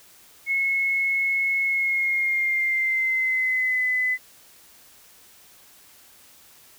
sine tone with pitch glide, 2182 to 2012 Hz, C#7 to B6, -28 to +32 cents, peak -20 dBFS, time 0.46-4.18 s, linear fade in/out 50 ms, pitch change -140 cents, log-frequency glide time 1.63-3.85 s, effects white hiss -52 dBFS RMS until 6.78 s

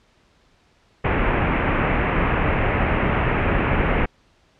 pink low-pass noise, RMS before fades -20 dBFS, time 1.04-4.06 s, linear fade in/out 10 ms, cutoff 2600 Hz, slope 48 dB/octave, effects pink hiss -59 dBFS RMS until 4.59 s + low-pass 5000 Hz 12 dB/octave

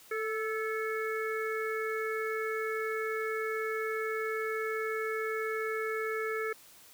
harmonic tone with a mistuned harmonic, 440 Hz, A4, in tune, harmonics 1 / 3 / 4 / 5, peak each -33 / -38 / -39 / -40 dBFS, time 0.11-6.53 s, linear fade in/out 5 ms, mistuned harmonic 4, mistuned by -41 cents, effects white hiss -56 dBFS RMS until 6.93 s

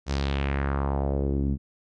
sawtooth tone with low-pass filter sweep, 69.3 Hz, C#2, in tune, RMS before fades -26 dBFS, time 0.06-1.58 s, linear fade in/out 50 ms, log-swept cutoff 6100 to 210 Hz, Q 2.3, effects none

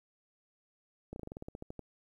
slowing click train, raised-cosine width 2 ms, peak -29 dBFS, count 13, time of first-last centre 1.13-1.793 s, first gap 31 ms, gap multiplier 1.1, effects 11-bit

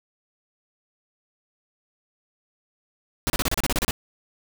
pink noise bursts, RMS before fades -23 dBFS, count 11, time 3.27-3.909 s, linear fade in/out 0 ms, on 29 ms, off 32 ms, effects none

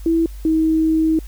sine tone pair in turn, 329.6 / 318.4 Hz, E4 / D#4, 0 / +40 cents, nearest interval minor second, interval 60 cents, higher first, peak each -13 dBFS, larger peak neither, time 0.06-0.26 / 0.45-1.19 s, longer second, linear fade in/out 2 ms, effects added 50 Hz sine -30 dBFS peak until 1.27 s + white hiss -48 dBFS RMS until 1.27 s

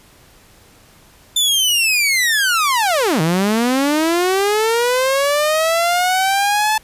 sawtooth linear two-way sweep, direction down then up, 3562 to 153.4 to 874 Hz, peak -10 dBFS, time 1.36-6.78 s, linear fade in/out 5 ms, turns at 3.21 s, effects pink hiss -48 dBFS RMS until 6.83 s + resampled to 32000 Hz

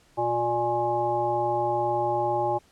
harmonic tone, 118.9 Hz, A#2, 35 cents sharp, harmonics 1 / 3 / 5 / 7 / 9, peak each -36 / -29 / -29 / -25 / -37 dBFS, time 0.17-2.59 s, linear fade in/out 20 ms, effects pink hiss -60 dBFS RMS until 2.71 s + low-pass 10000 Hz 12 dB/octave

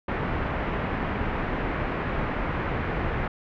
pink low-pass noise, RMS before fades -28 dBFS, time 0.08-3.28 s, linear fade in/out 5 ms, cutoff 2200 Hz, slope 24 dB/octave, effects none

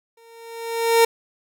30% pulse tone with exponential growth, 460 Hz, A#4, 23 cents flat, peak -8 dBFS, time 0.17-1.05 s, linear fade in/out 5 ms, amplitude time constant 190 ms, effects none

